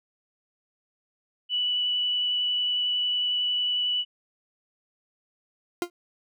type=tone with vibrato; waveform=sine; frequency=2960 Hz; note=F#7; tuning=in tune; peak=-23 dBFS; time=1.49-4.05 s; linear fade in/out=50 ms; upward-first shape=triangle; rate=11 Hz; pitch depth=10 cents each way
type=tone with exponential decay; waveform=40% pulse; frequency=349.2 Hz; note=F4; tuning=in tune; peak=-20 dBFS; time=5.82-5.9 s; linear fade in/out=1 ms; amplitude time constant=17 ms
effects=none